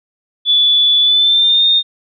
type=tone with pitch glide; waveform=sine; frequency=3455 to 3660 Hz; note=A7 to A#7; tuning=-32 to -32 cents; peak=-8 dBFS; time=0.45-1.83 s; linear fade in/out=50 ms; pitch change=+100 cents; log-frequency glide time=1.01-1.65 s; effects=none